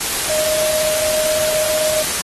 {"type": "tone in noise", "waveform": "sine", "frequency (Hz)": 620, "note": "D#5", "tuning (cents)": -6, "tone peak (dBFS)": -18, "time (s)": [0.29, 2.03], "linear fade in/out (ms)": 10, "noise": "white", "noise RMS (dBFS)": -20, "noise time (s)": [0, 2.22], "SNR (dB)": -1, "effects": ["AAC 32 kbps"]}